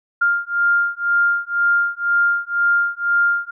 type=beating tone pair; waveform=sine; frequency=1400 / 1402 Hz; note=F6 / F6; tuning=+4 / +6 cents; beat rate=2 Hz; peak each=-18 dBFS; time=0.21-3.51 s; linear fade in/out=10 ms; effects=none